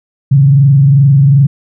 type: tone with frequency modulation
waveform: sine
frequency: 138.59 Hz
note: C#3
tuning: in tune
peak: -3 dBFS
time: 0.31-1.47 s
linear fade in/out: 10 ms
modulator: 22.6 Hz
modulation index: 0.48
effects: none